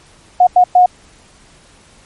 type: tone bursts at uneven times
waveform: sine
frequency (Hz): 724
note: F#5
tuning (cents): -38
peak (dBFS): -4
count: 3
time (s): 0.4-0.47 / 0.56-0.64 / 0.75-0.86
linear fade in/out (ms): 5
effects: pink hiss -46 dBFS RMS until 2.05 s + MP3 48 kbps